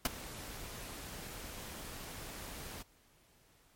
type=noise with ADSR envelope; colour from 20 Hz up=pink; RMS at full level=-27 dBFS; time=0.05-2.83 s; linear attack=4 ms; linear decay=21 ms; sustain=-19 dB; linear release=13 ms; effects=pink hiss -67 dBFS RMS until 3.75 s + MP3 64 kbps